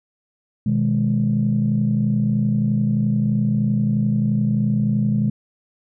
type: chord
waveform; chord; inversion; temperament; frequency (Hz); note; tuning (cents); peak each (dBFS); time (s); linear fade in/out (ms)
sine; G# minor; first; just; 124.59 / 155.74 / 207.7; B2 / D#3 / G#3; +16 / +2 / 0; -20 / -23 / -18; 0.66-5.3; 5
effects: tanh soft clip ceiling -9 dBFS